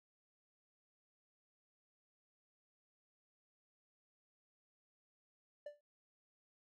triangle tone with exponential decay, 587.3 Hz, D5, in tune, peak -40 dBFS, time 5.66-5.81 s, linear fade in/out 5 ms, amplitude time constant 32 ms, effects none

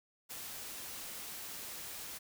white noise, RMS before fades -45 dBFS, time 0.29-2.19 s, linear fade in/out 20 ms, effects none

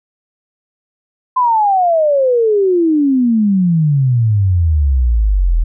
sine exponential sweep, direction down, 1032 to 38.89 Hz, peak -9 dBFS, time 1.36-5.64 s, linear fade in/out 10 ms, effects none

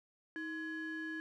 triangle ring-modulated tone, 682 Hz, F5, 41 cents flat, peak -34 dBFS, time 0.36-1.2 s, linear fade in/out 0 ms, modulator 1000 Hz, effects none

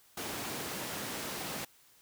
pink high-pass noise, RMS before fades -39 dBFS, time 0.17-1.65 s, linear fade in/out 5 ms, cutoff 160 Hz, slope 12 dB/octave, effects white hiss -63 dBFS RMS until 2.01 s

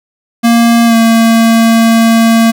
square tone with pitch glide, 233.1 to 227.6 Hz, A#3 to A#3, 0 to -41 cents, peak -5 dBFS, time 0.43-2.52 s, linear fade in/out 20 ms, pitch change -41 cents, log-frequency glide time 0.86-0.95 s, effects none

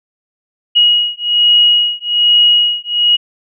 sine beating tone pair, 2895 / 2896.2 Hz, F#7 / F#7, -38 / -38 cents, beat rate 1.2 Hz, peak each -11 dBFS, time 0.75-3.17 s, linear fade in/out 20 ms, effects none

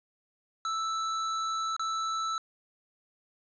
square tone with dropouts, 1318.5 Hz, E6, in tune, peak -30 dBFS, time 0.65-2.38 s, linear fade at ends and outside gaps 1 ms, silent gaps 1.765-1.795 s, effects resampled to 16000 Hz

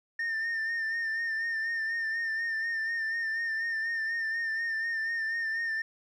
sine tone with vibrato, 1811 Hz, A6, 49 cents sharp, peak -26 dBFS, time 0.19-5.82 s, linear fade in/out 5 ms, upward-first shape sine, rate 4.1 Hz, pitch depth 38 cents each way, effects tanh soft clip ceiling -28 dBFS + 11-bit

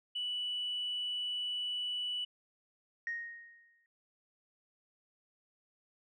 sine tone, 2960 Hz, F#7, in tune, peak -33 dBFS, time 0.15-2.25 s, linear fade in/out 10 ms
sine tone with exponential decay, 1864.7 Hz, A#6, in tune, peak -32 dBFS, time 3.07-3.86 s, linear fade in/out 1 ms, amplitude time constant 170 ms
effects tanh soft clip ceiling -29 dBFS

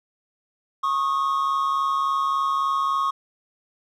triangle tone pair together, 1097 / 1240.5 Hz, C#6 / D#6, -18 / -6 cents, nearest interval major second, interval 212 cents, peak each -19 / -23 dBFS, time 0.83-3.11 s, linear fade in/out 10 ms, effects tanh soft clip ceiling -13 dBFS

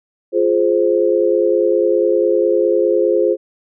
sine chord, F minor, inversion none, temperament just, 349.2 / 419.1 / 523.8 Hz, F4 / Ab4 / C5, 0 / +16 / +2 cents, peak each -16 dBFS, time 0.32-3.37 s, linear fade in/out 50 ms, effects none

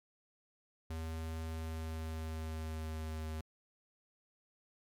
square tone with pitch glide, 80.6 to 78.71 Hz, E2 to D#2, -38 to +21 cents, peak -39 dBFS, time 0.9-3.41 s, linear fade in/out 5 ms, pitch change -41 cents, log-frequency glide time 1.45-3.29 s, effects MP3 96 kbps

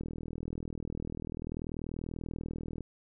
click train, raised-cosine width 3 ms, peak -25 dBFS, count 114, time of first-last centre 0.01-2.807 s, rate 40.4 Hz, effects none

